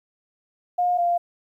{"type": "tone pair in turn", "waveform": "sine", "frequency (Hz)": [713, 695.5], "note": ["F5", "F5"], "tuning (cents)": [36, -7], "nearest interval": "unison", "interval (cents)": 43, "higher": "first", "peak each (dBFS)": -18, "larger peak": "neither", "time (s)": [[0.78, 0.98], [0.98, 1.18]], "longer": "neither", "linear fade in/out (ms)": 10, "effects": ["10-bit"]}